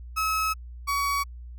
35% pulse tone pair in turn, 1288 / 1128.7 Hz, E6 / C#6, -41 / +31 cents, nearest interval major second, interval 228 cents, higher first, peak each -22 dBFS, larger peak neither, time 0.16-0.54 / 0.87-1.24 s, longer first, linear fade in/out 20 ms, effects added 60 Hz sine -38 dBFS peak until 1.58 s

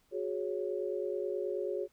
sine chord, F# suspended second, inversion none, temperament equal with one note detuned, 366 / 415.3 / 554.4 Hz, F#4 / G#4 / C#5, -19 / 0 / 0 cents, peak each -36 / -36 / -38 dBFS, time 0.11-1.88 s, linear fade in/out 50 ms, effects pink hiss -71 dBFS RMS until 1.92 s

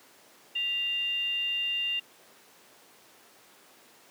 sine tone with frequency modulation, 2794 Hz, F7, in tune, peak -27 dBFS, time 0.55-2 s, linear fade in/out 10 ms, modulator 832 Hz, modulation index 0.27, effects pink hiss -56 dBFS RMS until 4.1 s + high-pass 300 Hz 12 dB/octave

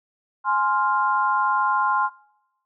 sine chord, F minor, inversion first, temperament just, 838.1 / 1047.7 / 1396.9 Hz, Ab5 / C6 / F6, +16 / +2 / 0 cents, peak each -24 / -20 / -25 dBFS, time 0.44-2.1 s, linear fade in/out 50 ms, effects noise-tail reverb RT60 0.9 s tail -24 dB re dry

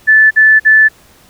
sine tone bursts, 1748 Hz, A6, 12 cents flat, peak -3 dBFS, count 3, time 0.07-0.888 s, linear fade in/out 20 ms, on 240 ms, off 49 ms, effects pink hiss -45 dBFS RMS until 1.29 s

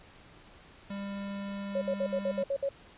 square tone, 199.2 Hz, G3, 28 cents sharp, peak -36 dBFS, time 0.9-2.43 s, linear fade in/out 5 ms
sine tone bursts, 553 Hz, C#5, 4 cents flat, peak -27 dBFS, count 8, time 1.75-2.69 s, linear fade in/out 5 ms, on 65 ms, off 60 ms
effects pink hiss -55 dBFS RMS until 2.97 s + resampled to 8000 Hz

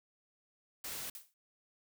white noise, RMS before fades -42 dBFS, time 0.84-1.1 s, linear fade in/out 5 ms
blue noise with exponential decay, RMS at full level -44 dBFS, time 1.15-1.34 s, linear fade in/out 1 ms, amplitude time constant 41 ms
effects none

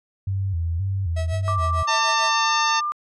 sine tone with vibrato, 90 Hz, F#2, 47 cents flat, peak -21 dBFS, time 0.27-1.83 s, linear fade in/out 5 ms, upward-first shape square, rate 1.9 Hz, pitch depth 130 cents each way
45% pulse tone with tremolo, 647 Hz, E5, 32 cents flat, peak -27 dBFS, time 1.16-2.31 s, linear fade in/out 10 ms, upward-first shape triangle, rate 6.7 Hz, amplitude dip 100%
sine tone with pitch glide, 1174.7 to 1196.6 Hz, D6 to D6, 0 to +32 cents, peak -22 dBFS, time 1.48-2.92 s, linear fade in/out 0 ms, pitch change +32 cents, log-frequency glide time 2.43-2.49 s
harmonic tone, 899 Hz, A5, 37 cents sharp, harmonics 1 / 2 / 3 / 4 / 5 / 6 / 7, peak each -23 / -26 / -28 / -29 / -30 / -31 / -31 dBFS, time 1.87-2.81 s, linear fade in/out 20 ms
effects resampled to 24000 Hz

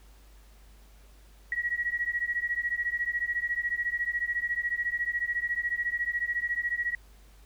sine beating tone pair, 1910 / 1924 Hz, A#6 / B6, +42 / -46 cents, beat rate 14 Hz, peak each -30 / -31 dBFS, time 1.52-6.95 s, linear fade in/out 2 ms, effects added 50 Hz sine -52 dBFS peak until 7.45 s + pink hiss -61 dBFS RMS until 7.45 s

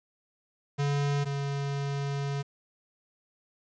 square tone pair in turn, 142.6 / 140.56 Hz, C#3 / C#3, +49 / +24 cents, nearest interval unison, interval 25 cents, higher first, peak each -26 / -30 dBFS, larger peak first, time 0.78-1.25 / 1.25-2.43 s, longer second, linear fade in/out 20 ms, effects resampled to 16000 Hz + 9-bit

